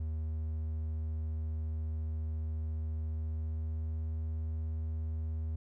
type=tone with pitch glide; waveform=triangle; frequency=78.6 to 79.24 Hz; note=D#2 to D#2; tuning=+18 to +32 cents; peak=-31 dBFS; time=0-5.56 s; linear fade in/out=5 ms; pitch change=+14 cents; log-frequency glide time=3.13-3.97 s; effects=none

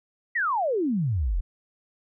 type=exponential sweep; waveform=sine; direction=down; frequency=2013 to 36.71 Hz; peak=-22 dBFS; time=0.35-1.41 s; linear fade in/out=10 ms; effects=none

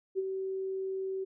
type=tone with ADSR envelope; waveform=sine; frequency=382.3 Hz; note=G4; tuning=43 cents flat; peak=-26 dBFS; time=0.15-1.25 s; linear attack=36 ms; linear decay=29 ms; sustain=-6 dB; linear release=18 ms; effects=none

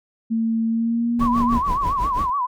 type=tone with pitch glide; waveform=sine; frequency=225.9 to 237.4 Hz; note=A3 to A#3; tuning=+46 to +32 cents; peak=-18 dBFS; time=0.3-1.59 s; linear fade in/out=20 ms; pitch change=+86 cents; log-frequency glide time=0.68-1.17 s
type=noise with tremolo; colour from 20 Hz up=brown; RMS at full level=-24 dBFS; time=1.19-2.3 s; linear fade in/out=5 ms; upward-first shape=sine; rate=6.2 Hz; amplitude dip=85%
type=tone with vibrato; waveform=sine; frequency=1059 Hz; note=C6; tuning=21 cents sharp; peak=-19 dBFS; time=1.2-2.47 s; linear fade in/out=20 ms; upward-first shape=sine; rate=7.1 Hz; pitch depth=140 cents each way
effects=none

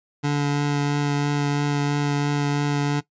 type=tone with vibrato; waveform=25% pulse; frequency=144.5 Hz; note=D3; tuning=28 cents flat; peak=-16 dBFS; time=0.23-3.01 s; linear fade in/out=20 ms; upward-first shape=triangle; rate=3 Hz; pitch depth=12 cents each way; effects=noise-tail reverb RT60 0.1 s tail -18 dB re dry + resampled to 16000 Hz

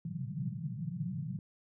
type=band-pass noise; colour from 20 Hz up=white; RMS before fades=-38 dBFS; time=0.05-1.39 s; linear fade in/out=2 ms; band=110 to 190 Hz; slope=96 dB/octave; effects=none

